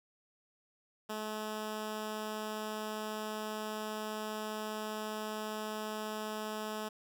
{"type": "tone", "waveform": "10% pulse", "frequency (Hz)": 214.9, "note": "A3", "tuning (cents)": -41, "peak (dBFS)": -29, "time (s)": [1.09, 6.89], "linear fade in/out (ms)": 10, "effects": []}